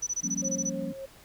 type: tone bursts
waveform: sine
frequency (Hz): 5960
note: F#8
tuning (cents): +12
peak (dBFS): -27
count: 10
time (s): 0.02-0.699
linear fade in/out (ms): 10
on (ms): 49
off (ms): 21
type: chord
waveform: sine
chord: G half-diminished seventh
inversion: third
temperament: equal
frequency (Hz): 174.61 / 196 / 233.1 / 277.2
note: F3 / G3 / Bb3 / Db4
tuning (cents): 0 / 0 / 0 / 0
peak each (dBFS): -37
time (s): 0.23-0.93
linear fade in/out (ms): 10
type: tone with tremolo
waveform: sine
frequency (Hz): 539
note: C#5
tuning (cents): -49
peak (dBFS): -34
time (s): 0.42-1.06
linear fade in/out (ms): 10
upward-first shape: sine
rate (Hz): 3.4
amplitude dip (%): 50
effects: pink hiss -54 dBFS RMS until 1.24 s